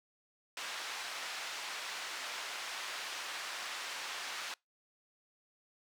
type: band-pass noise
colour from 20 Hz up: pink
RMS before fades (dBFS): -42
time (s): 0.57-4.54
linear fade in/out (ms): 2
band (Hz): 1100 to 5800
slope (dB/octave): 12
effects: noise-tail reverb RT60 0.2 s tail -26 dB re dry